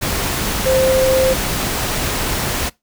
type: tone in noise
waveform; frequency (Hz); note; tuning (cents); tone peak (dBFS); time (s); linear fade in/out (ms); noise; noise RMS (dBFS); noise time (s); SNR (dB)
sine; 523.3; C5; 0; -12; 0.65-1.34; 20; pink; -20; 0.01-2.7; +5
effects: noise-tail reverb RT60 0.2 s tail -23 dB re dry